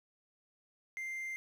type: tone with quantisation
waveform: triangle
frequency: 2093 Hz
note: C7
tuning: in tune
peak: -36 dBFS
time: 0.97-1.36 s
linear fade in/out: 0 ms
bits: 11
effects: none